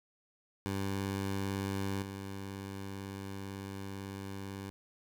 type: tone with level steps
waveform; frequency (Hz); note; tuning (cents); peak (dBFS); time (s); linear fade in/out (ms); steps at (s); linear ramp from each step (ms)
15% pulse; 98; G2; 0; -27 / -34; 0.66-4.7; 0; 2.02; 5
effects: none